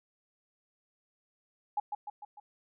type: tone with echo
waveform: sine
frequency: 830.6 Hz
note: G#5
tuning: in tune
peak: -27 dBFS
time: 1.77-1.8 s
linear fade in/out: 5 ms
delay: 150 ms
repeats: 4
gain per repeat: -5 dB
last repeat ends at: 2.4 s
effects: none